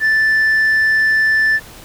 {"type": "tone", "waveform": "sine", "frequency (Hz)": 1760, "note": "A6", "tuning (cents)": 0, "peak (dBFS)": -8, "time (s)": [0, 1.6], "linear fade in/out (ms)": 50, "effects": ["tanh soft clip ceiling -10 dBFS", "pink hiss -38 dBFS RMS until 1.84 s"]}